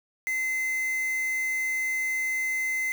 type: tone with quantisation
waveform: triangle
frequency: 2058 Hz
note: C7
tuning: 29 cents flat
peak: -24 dBFS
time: 0.27-2.92 s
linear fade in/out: 0 ms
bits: 6
effects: none